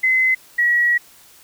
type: tone pair in turn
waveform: sine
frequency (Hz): 2045 / 1918.7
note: C7 / A#6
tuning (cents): -40 / +49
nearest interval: minor second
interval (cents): 111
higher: first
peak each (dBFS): -13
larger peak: neither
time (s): 0.03-0.35 / 0.58-0.98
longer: second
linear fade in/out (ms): 10
effects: white hiss -48 dBFS RMS until 1.43 s